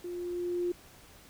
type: tone with level ramp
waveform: sine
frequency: 352.3 Hz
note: F4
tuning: 15 cents sharp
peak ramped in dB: -36 to -27 dBFS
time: 0.04-0.72 s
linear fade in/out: 5 ms
effects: pink hiss -55 dBFS RMS until 1.29 s